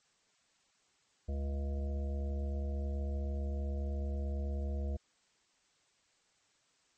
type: harmonic tone with a mistuned harmonic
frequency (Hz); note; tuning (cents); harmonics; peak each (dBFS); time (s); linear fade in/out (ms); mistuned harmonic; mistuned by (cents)
69.3; C#2; 0; 1 / 3 / 5 / 7 / 9 / 10; -33 / -45 / -51 / -49 / -50 / -57; 1.28-4.97; 10; 1; +60
effects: white hiss -72 dBFS RMS until 6.97 s + MP3 32 kbps

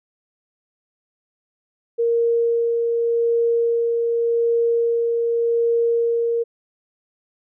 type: tone with tremolo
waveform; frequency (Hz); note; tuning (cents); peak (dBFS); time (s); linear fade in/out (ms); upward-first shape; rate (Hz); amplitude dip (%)
sine; 466.2; A#4; 0; -15; 1.98-6.44; 20; sine; 0.86; 25
effects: none

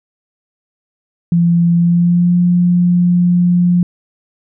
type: tone with pitch glide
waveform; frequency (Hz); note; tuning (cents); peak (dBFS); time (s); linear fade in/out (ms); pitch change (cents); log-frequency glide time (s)
sine; 170.8 to 176.42; F3 to F3; -38 to +18; -8; 1.32-3.83; 2; +56; 1.75-2.37
effects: none

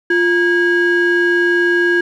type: ring-modulated tone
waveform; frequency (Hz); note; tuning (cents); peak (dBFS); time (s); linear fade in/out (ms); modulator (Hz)
triangle; 644; E5; -41; -6; 0.1-2.01; 5; 993
effects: none

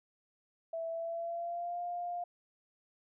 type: tone with pitch glide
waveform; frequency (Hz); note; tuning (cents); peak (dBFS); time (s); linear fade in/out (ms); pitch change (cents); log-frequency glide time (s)
sine; 659.3 to 702.6; E5 to F5; 0 to +10; -35; 0.73-2.24; 5; +110; 0.89-1.8
effects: none

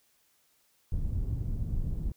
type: low-pass noise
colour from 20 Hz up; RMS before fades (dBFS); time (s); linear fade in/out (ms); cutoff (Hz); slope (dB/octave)
pink; -31; 0.92-2.12; 2; 120; 12
effects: white hiss -69 dBFS RMS until 2.16 s

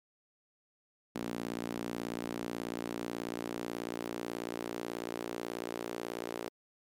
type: tone with high-pass filter sweep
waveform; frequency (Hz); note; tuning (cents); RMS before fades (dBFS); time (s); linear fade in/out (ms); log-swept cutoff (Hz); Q
sawtooth; 58.27; A#1; 0; -39; 1.15-6.49; 5; 250 to 380; 1.9
effects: MP3 96 kbps

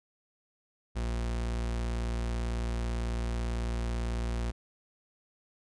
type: tone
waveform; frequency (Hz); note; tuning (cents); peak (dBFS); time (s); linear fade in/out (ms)
40% pulse; 58.1; A#1; -5; -29; 0.95-4.52; 20
effects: resampled to 22050 Hz

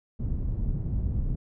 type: low-pass noise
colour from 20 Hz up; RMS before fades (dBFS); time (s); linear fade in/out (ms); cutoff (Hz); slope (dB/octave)
pink; -28; 0.19-1.36; 10; 140; 12
effects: none

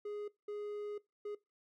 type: tone bursts at uneven times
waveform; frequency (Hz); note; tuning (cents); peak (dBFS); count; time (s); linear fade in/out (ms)
triangle; 415.3; G#4; 0; -37; 3; 0.05-0.28 / 0.48-0.98 / 1.25-1.35; 5
effects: noise-tail reverb RT60 0.2 s tail -20 dB re dry

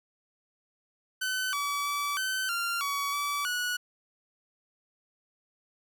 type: tone with pitch steps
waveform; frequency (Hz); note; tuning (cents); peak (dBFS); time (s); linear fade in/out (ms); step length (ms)
sawtooth; 1516 / 1144 / 1151 / 1530 / 1387 / 1130 / 1150 / 1466; F#6 / D6 / D6 / G6 / F6 / C#6 / D6 / F#6; +42 / -46 / -35 / -42 / -12 / +33 / -37 / -16; -25; 1.21-3.77; 10; 320
effects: none

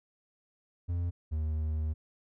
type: tone pair in turn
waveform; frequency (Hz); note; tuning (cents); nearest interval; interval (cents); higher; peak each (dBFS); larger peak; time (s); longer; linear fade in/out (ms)
triangle; 86.8 / 77.69; F2 / D#2; -10 / -2; major second; 192; first; -27; neither; 0.88-1.11 / 1.31-1.94; second; 20
effects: none

